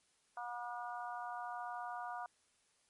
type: harmonic tone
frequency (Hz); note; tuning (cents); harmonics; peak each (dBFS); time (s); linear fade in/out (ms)
240.9; B3; -43; 3 / 4 / 5 / 6; -44 / -46 / -48 / -50; 0.37-2.26; 2
effects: white hiss -74 dBFS RMS until 2.89 s + MP3 48 kbps